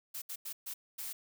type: noise bursts at uneven times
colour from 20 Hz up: blue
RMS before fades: -41 dBFS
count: 5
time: 0.14-0.22 / 0.29-0.36 / 0.45-0.53 / 0.66-0.74 / 0.98-1.13 s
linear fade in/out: 10 ms
effects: none